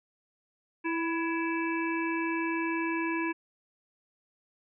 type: harmonic tone with a mistuned harmonic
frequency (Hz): 329.6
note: E4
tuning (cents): 0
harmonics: 1 / 3 / 5 / 7 / 8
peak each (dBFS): -30 / -35 / -37 / -38 / -39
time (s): 0.84-3.33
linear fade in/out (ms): 20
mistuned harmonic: 5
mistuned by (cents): +31
effects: none